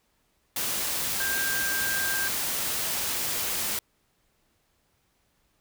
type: tone in noise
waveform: sine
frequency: 1588 Hz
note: G6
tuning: 22 cents sharp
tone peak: -28 dBFS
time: 1.2-2.28 s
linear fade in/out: 2 ms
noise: white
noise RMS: -29 dBFS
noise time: 0.56-3.79 s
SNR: -2 dB
effects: pink hiss -70 dBFS RMS until 5.6 s